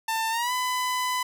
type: tone with pitch glide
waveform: sawtooth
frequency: 894 to 1003.5 Hz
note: A5 to B5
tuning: +27 to +27 cents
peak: -21 dBFS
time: 0.08-1.23 s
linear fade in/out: 5 ms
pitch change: +200 cents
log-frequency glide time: 0.3-0.52 s
effects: none